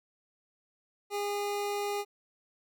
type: tone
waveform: 25% pulse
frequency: 408.3 Hz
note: G#4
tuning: 29 cents flat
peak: -27 dBFS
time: 1.1-2.05 s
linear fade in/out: 50 ms
effects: none